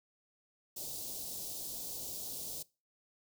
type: band-stop noise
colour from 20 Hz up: white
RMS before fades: -42 dBFS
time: 0.76-2.63 s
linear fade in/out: 10 ms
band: 700 to 4000 Hz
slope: 24 dB/octave
effects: noise-tail reverb RT60 0.3 s tail -22 dB re dry